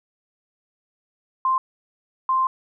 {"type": "tone bursts at uneven times", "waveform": "sine", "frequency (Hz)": 1046.5, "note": "C6", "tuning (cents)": 0, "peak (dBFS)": -17, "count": 2, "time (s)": [[1.45, 1.58], [2.29, 2.47]], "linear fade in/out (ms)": 2, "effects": []}